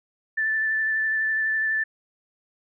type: tone with vibrato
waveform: sine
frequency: 1760 Hz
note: A6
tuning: in tune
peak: -21 dBFS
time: 0.37-1.84 s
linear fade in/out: 10 ms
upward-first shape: sine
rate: 12 Hz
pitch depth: 14 cents each way
effects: none